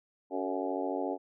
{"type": "harmonic tone with a mistuned harmonic", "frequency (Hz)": 93.7, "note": "F#2", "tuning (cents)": 22, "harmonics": [3, 4, 5, 6, 7, 8, 9], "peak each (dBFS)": [-36, -37, -38, -39, -39, -40, -41], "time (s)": [0.3, 1.18], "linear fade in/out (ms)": 50, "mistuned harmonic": 5, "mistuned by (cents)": -57, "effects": []}